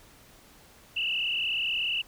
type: tone with frequency modulation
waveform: sine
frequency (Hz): 2794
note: F7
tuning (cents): 0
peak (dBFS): -26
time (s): 0.96-2.02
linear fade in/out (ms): 10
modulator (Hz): 38.3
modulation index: 4.1
effects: pink hiss -55 dBFS RMS until 2.07 s